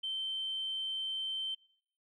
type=tone; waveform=sine; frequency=3105 Hz; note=G7; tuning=17 cents flat; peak=-33 dBFS; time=0.03-1.55 s; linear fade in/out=10 ms; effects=noise-tail reverb RT60 0.6 s tail -24 dB re dry + tanh soft clip ceiling -29 dBFS